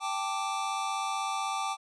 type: chord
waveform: square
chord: G suspended second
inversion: none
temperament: equal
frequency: 784 / 880 / 1174.7 Hz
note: G5 / A5 / D6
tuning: 0 / 0 / 0 cents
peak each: -35 / -37 / -34 dBFS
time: 0-1.77 s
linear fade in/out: 50 ms
effects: resampled to 22050 Hz